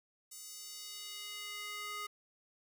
square tone with high-pass filter sweep, 415.3 Hz, G#4, in tune, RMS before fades -45 dBFS, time 0.31-2.07 s, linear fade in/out 10 ms, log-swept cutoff 7400 to 1300 Hz, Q 1.4, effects 12-bit

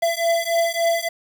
square beating tone pair, 671 / 674.5 Hz, E5 / E5, +31 / +40 cents, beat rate 3.5 Hz, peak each -22 / -22 dBFS, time 0.02-1.09 s, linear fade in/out 10 ms, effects 7-bit

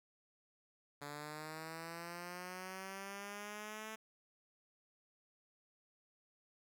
5% pulse linear sweep, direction up, 143.7 to 220.1 Hz, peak -34 dBFS, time 1.01-3.96 s, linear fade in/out 10 ms, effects none

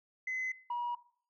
sine tone pair in turn, 2037 / 961.3 Hz, C7 / B5, -47 / -47 cents, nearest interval octave + minor second, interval 1300 cents, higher first, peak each -32 / -31 dBFS, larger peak second, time 0.27-0.52 / 0.7-0.95 s, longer neither, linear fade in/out 5 ms, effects noise-tail reverb RT60 0.5 s tail -17 dB re dry + tanh soft clip ceiling -30 dBFS

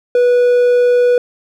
triangle tone, 489.6 Hz, B4, 15 cents flat, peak -6 dBFS, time 0.15-1.18 s, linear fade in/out 2 ms, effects none

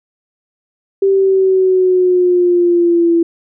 sine exponential sweep, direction down, 392 to 335 Hz, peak -8 dBFS, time 1.02-3.23 s, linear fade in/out 5 ms, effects none

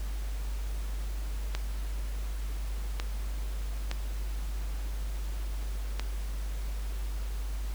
clicks, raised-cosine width 0.2 ms, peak -16 dBFS, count 4, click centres 1.55 / 2.999 / 3.914 / 5.996 s, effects added 50 Hz sine -31 dBFS peak until 7.74 s + pink hiss -48 dBFS RMS until 7.74 s

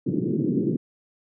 white band-pass noise, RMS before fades -24 dBFS, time 0.06-0.77 s, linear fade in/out 10 ms, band 130 to 370 Hz, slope 48 dB/octave, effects none

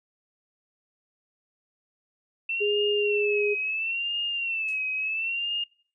sine tone with vibrato, 2678 Hz, E7, 27 cents sharp, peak -26 dBFS, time 2.49-5.64 s, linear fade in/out 5 ms, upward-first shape sine, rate 0.73 Hz, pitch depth 97 cents each way
sine tone, 413.4 Hz, G#4, 8 cents flat, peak -23 dBFS, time 2.6-3.55 s, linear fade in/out 20 ms
violet noise with exponential decay, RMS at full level -41 dBFS, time 4.68-4.88 s, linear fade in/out 5 ms, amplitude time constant 42 ms
effects noise-tail reverb RT60 0.5 s tail -23 dB re dry + resampled to 22050 Hz

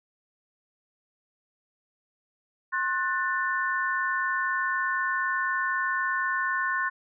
sine chord, F# diminished, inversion second, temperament just, 1065.6 / 1480 / 1776 Hz, C6 / F#6 / A6, +31 / 0 / +16 cents, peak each -29 dBFS, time 2.72-6.9 s, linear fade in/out 20 ms, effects none

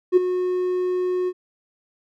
triangle tone with ADSR envelope, 364 Hz, F#4, 28 cents flat, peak -5 dBFS, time 0.12-1.33 s, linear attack 47 ms, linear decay 13 ms, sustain -13 dB, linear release 52 ms, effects tanh soft clip ceiling -7 dBFS

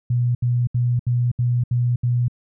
sine tone bursts, 121.8 Hz, B2, 24 cents flat, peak -16 dBFS, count 7, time 0.1-2.282 s, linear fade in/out 5 ms, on 250 ms, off 72 ms, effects none

